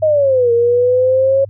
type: exponential two-way sweep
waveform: sine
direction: down then up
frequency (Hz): 637 to 466.2 to 549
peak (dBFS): -9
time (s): 0.02-1.45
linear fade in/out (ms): 10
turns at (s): 0.52
effects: added 102 Hz sine -31 dBFS peak until 1.49 s